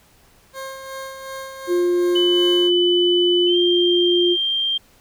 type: tone with tremolo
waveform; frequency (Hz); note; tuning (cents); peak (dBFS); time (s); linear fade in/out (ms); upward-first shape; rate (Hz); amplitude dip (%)
20% pulse; 534; C5; +35; -24; 0.53-2.71; 50; sine; 2.7; 45
type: tone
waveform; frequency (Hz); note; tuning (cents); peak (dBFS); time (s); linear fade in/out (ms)
sine; 352.3; F4; +15; -15; 1.67-4.37; 50
type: tone with pitch glide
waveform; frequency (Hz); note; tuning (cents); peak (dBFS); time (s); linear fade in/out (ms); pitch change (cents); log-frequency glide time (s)
sine; 3000 to 3177; F#7 to G7; +23 to +23; -18; 2.15-4.78; 10; +100; 3.46-3.57
effects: pink hiss -54 dBFS RMS until 5 s